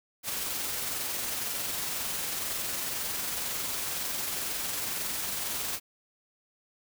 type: noise with amplitude modulation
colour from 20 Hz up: white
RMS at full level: -32 dBFS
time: 0.23-5.8 s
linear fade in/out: 50 ms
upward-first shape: sine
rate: 22 Hz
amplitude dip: 25%
effects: none